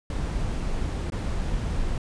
brown noise with dropouts, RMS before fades -27 dBFS, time 0.1-1.98 s, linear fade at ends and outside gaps 2 ms, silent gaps 1.101-1.121 s, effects resampled to 22050 Hz

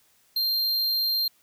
square tone, 4182 Hz, C8, 2 cents flat, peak -23 dBFS, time 0.36-1.28 s, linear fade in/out 5 ms, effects white hiss -63 dBFS RMS until 1.42 s

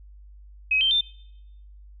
sine tone with pitch steps, 2541 / 3132 / 3579 Hz, D#7 / G7 / A7, +36 / -2 / +29 cents, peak -18 dBFS, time 0.71-1.01 s, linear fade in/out 5 ms, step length 100 ms, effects noise-tail reverb RT60 0.9 s tail -24 dB re dry + added 50 Hz sine -44 dBFS peak until 2 s

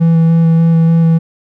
triangle tone with vibrato, 164.81 Hz, E3, in tune, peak -4 dBFS, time 0-1.19 s, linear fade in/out 20 ms, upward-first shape square, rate 3.4 Hz, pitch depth 9 cents each way, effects none

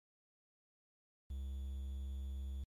triangle tone with quantisation, 67.2 Hz, C2, 47 cents sharp, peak -38 dBFS, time 1.3-2.64 s, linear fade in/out 5 ms, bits 11, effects MP3 64 kbps

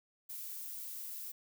violet noise, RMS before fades -44 dBFS, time 0.29-1.32 s, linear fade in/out 10 ms, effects none

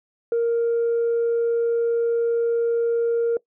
sine tone, 466.2 Hz, A#4, in tune, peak -16 dBFS, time 0.32-3.37 s, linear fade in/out 2 ms, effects noise-tail reverb RT60 0.1 s tail -21 dB re dry + tanh soft clip ceiling -16 dBFS

